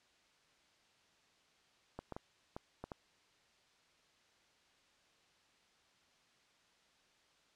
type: clicks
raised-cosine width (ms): 1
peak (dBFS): -29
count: 6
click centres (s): 1.99 / 2.123 / 2.165 / 2.565 / 2.84 / 2.918
effects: white hiss -70 dBFS RMS until 7.55 s + low-pass 5000 Hz 12 dB/octave